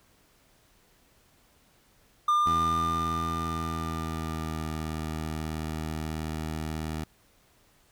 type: tone with exponential decay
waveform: triangle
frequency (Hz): 1201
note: D6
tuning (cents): +38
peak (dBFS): -18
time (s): 2.28-6.15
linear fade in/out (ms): 5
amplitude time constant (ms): 840
type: tone with pitch glide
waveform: 15% pulse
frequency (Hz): 82.41 to 78.46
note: E2 to D#2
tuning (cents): 0 to +15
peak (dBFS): -25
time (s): 2.46-7.04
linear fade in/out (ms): 5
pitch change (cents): -85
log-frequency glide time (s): 3.37-4.7
effects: pink hiss -63 dBFS RMS until 7.91 s